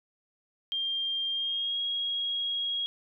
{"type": "tone with pitch glide", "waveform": "sine", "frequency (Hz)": [3195, 3291], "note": ["G7", "G#7"], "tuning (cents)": [32, -16], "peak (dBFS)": -28, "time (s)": [0.72, 2.86], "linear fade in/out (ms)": 0, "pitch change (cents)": 52, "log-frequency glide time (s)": [1.31, 1.79], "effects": []}